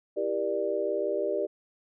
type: chord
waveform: sine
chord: E half-diminished seventh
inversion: none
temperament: just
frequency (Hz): 329.6 / 395.6 / 474.7 / 593.3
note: E4 / G4 / Bb4 / D5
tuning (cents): 0 / +16 / +31 / +18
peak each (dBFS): -36 / -30 / -33 / -30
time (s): 0.16-1.47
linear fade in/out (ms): 20
effects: none